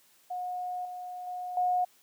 sine tone with level steps, 724 Hz, F#5, 38 cents flat, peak -32 / -37 / -34 / -24 dBFS, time 0.3-1.85 s, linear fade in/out 10 ms, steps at 0.85 / 1.27 / 1.57 s, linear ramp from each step 2 ms, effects white hiss -63 dBFS RMS until 2.02 s + high-pass 150 Hz 12 dB/octave

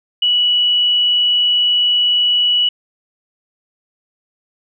sine tone, 2941 Hz, F#7, 11 cents flat, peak -11 dBFS, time 0.22-2.69 s, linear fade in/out 5 ms, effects none

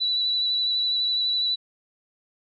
sine tone with vibrato, 3951 Hz, B7, in tune, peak -21 dBFS, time 0-1.56 s, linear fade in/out 20 ms, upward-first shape sine, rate 12 Hz, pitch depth 17 cents each way, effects none

